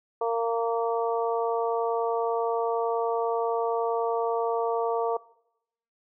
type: harmonic tone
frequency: 230.5 Hz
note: A#3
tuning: 19 cents flat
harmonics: 2 / 3 / 4 / 5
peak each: -26 / -30 / -32 / -34 dBFS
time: 0.21-5.17 s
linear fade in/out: 5 ms
effects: noise-tail reverb RT60 0.8 s tail -21 dB re dry